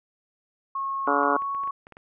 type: tone with pitch glide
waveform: sine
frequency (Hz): 1090 to 1110.3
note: C#6 to C#6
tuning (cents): -29 to +2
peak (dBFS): -26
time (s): 0.75-1.71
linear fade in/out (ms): 5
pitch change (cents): +31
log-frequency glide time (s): 1.05-1.43
type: harmonic tone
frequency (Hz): 142.9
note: D3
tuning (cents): -47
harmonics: 2 / 3 / 4 / 5 / 6 / 7 / 8 / 9 / 10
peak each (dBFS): -29 / -29 / -29 / -29 / -29 / -29 / -29 / -29 / -29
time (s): 1.07-1.37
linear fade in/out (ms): 5
type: clicks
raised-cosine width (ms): 0.5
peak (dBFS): -30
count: 9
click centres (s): 1.073 / 1.233 / 1.421 / 1.548 / 1.636 / 1.675 / 1.869 / 1.923 / 1.969
effects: none